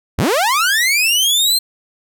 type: linear sweep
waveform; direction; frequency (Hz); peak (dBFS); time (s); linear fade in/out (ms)
sawtooth; up; 44.22 to 4200; -9; 0.18-1.59; 10
effects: none